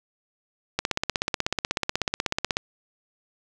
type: click train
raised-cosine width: 0.2 ms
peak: -6 dBFS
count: 30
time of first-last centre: 0.79-2.569 s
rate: 16.3 Hz
effects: none